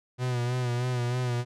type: tone with vibrato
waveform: 45% pulse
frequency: 123.47 Hz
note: B2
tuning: in tune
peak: -26 dBFS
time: 0.18-1.45 s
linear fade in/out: 50 ms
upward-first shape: sine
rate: 3.2 Hz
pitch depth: 44 cents each way
effects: low-pass 8000 Hz 12 dB/octave